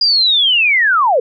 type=linear sweep; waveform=sine; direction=down; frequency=4891 to 447.1 Hz; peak=-9 dBFS; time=0.01-1.2 s; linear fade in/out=5 ms; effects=none